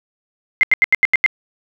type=tone bursts; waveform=sine; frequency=2093 Hz; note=C7; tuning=in tune; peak=-8 dBFS; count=7; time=0.61-1.262 s; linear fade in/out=0 ms; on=22 ms; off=83 ms; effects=none